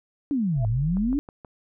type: exponential two-way sweep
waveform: sine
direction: down then up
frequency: 299.6 to 104.8 to 299.6 Hz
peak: -21 dBFS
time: 0.31-1.19 s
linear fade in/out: 0 ms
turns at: 0.67 s
type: tone with exponential growth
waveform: sine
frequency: 672 Hz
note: E5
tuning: 33 cents sharp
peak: -28 dBFS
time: 0.52-0.65 s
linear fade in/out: 1 ms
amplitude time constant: 27 ms
type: tone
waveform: sine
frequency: 43.65 Hz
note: F1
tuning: in tune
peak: -30 dBFS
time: 0.56-1.19 s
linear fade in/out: 10 ms
type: click train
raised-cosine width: 1 ms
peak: -28 dBFS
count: 4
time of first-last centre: 0.97-1.448 s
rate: 6.28 Hz
effects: none